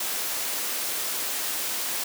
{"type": "high-pass noise", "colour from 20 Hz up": "white", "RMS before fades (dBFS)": -29, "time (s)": [0, 2.04], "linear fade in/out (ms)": 5, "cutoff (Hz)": 260, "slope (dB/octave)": 12, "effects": []}